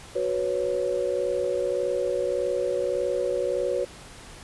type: chord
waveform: sine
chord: F# suspended fourth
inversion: none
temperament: just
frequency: 370 / 493.3 / 555 Hz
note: F#4 / B4 / C#5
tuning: 0 / -2 / +2 cents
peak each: -29 / -27 / -27 dBFS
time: 0.15-3.85 s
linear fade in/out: 10 ms
effects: pink hiss -45 dBFS RMS until 4.43 s + resampled to 24000 Hz